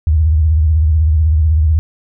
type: tone with vibrato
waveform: sine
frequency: 78.1 Hz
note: D#2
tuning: 7 cents sharp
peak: -8 dBFS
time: 0.07-1.79 s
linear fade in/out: 0 ms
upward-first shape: triangle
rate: 16 Hz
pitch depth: 150 cents each way
effects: none